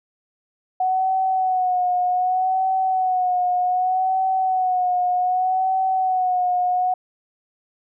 sine tone with vibrato, 740 Hz, F#5, in tune, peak -17 dBFS, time 0.8-6.94 s, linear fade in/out 5 ms, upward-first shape sine, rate 0.65 Hz, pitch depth 44 cents each way, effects none

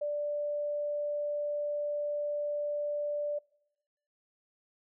sine tone, 587.3 Hz, D5, in tune, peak -30 dBFS, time 0.01-3.39 s, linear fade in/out 10 ms, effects noise-tail reverb RT60 0.9 s tail -25 dB re dry

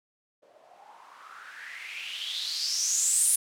violet noise with low-pass filter sweep, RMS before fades -31 dBFS, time 0.42-3.36 s, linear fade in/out 10 ms, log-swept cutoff 520 to 10000 Hz, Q 6.6, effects none

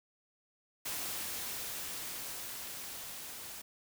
white noise with level ramp, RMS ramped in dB -38 to -46 dBFS, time 0.85-3.62 s, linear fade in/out 10 ms, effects none

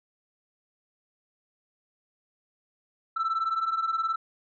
sine beating tone pair, 1314 / 1333 Hz, E6 / E6, -6 / +19 cents, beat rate 19 Hz, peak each -28 / -25 dBFS, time 3.16-4.16 s, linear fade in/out 10 ms, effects tanh soft clip ceiling -22 dBFS

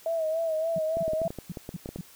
sine tone with vibrato, 645 Hz, E5, 38 cents flat, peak -25 dBFS, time 0.06-1.28 s, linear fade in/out 2 ms, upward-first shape sine, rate 3.5 Hz, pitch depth 54 cents each way
sine tone bursts, 173.7 Hz, F3, 9 cents flat, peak -31 dBFS, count 6, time 0.76-2.01 s, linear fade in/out 2 ms, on 25 ms, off 220 ms
clicks, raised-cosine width 2 ms, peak -22 dBFS, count 11, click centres 0.97 / 1.08 / 1.134 / 1.217 / 1.305 / 1.387 / 1.572 / 1.691 / 1.859 / 1.89 / 1.96 s
effects white hiss -53 dBFS RMS until 2.15 s

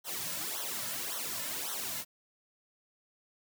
white noise with flanger, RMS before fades -37 dBFS, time 0.04-2.05 s, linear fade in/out 50 ms, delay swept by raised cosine 0.41 to 2.61 ms, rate 1.8 Hz, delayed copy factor -1, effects none

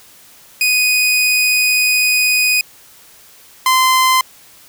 sawtooth tone pair in turn, 2489 / 1034.5 Hz, D#7 / C6, 0 / -20 cents, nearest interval octave + minor third, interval 1520 cents, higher first, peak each -8 / -6 dBFS, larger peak second, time 0.61-2.61 / 3.66-4.21 s, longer first, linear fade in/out 2 ms, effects white hiss -44 dBFS RMS until 4.68 s

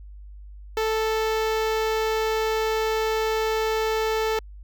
sawtooth tone with notch filter, 440 Hz, A4, in tune, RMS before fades -24 dBFS, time 0.77-4.39 s, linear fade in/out 2 ms, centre 9700 Hz, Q 0.76, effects added 50 Hz sine -39 dBFS peak until 4.63 s

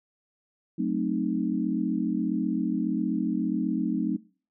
sine chord, F# diminished seventh, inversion none, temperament equal with one note detuned, 185 / 220 / 261.6 / 309 Hz, F#3 / A3 / C4 / Eb4, 0 / 0 / 0 / -12 cents, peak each -30 dBFS, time 0.78-4.17 s, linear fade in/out 10 ms, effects noise-tail reverb RT60 0.4 s tail -22 dB re dry

